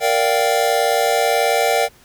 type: chord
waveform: square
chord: G minor seventh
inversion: first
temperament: equal with one note detuned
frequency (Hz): 466.2 / 587.3 / 698.5 / 776.8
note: Bb4 / D5 / F5 / G5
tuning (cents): 0 / 0 / 0 / -16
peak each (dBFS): -21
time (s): 0-1.89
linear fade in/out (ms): 50
effects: pink hiss -50 dBFS RMS until 2.04 s